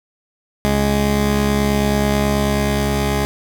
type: tone pair together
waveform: 15% pulse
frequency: 69.3 / 207.7 Hz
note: C#2 / G#3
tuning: 0 / 0 cents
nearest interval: octave + perfect fifth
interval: 1900 cents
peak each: -12 dBFS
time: 0.65-3.25 s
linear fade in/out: 0 ms
effects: none